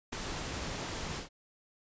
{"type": "noise with ADSR envelope", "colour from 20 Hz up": "pink", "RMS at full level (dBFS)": -35, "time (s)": [0.12, 1.29], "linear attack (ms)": 10, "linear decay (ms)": 5, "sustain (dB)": -3, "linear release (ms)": 120, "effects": ["resampled to 16000 Hz"]}